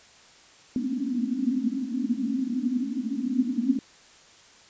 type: band-pass noise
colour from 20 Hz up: white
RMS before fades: -27 dBFS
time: 0.76-3.79 s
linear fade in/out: 2 ms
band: 230 to 270 Hz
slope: 96 dB/octave
effects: white hiss -53 dBFS RMS until 4.69 s + resampled to 16000 Hz